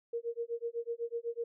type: tone with tremolo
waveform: sine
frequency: 467.7 Hz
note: A#4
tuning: 6 cents sharp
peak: -31 dBFS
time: 0.13-1.44 s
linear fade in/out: 5 ms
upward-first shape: sine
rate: 8 Hz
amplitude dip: 100%
effects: none